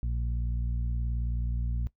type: harmonic tone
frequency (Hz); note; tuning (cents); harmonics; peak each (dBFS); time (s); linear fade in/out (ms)
58.9; A#1; +19; 1 / 2 / 3 / 4; -28 / -36 / -46 / -48; 0.03-1.87; 0
effects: noise-tail reverb RT60 0.1 s tail -18 dB re dry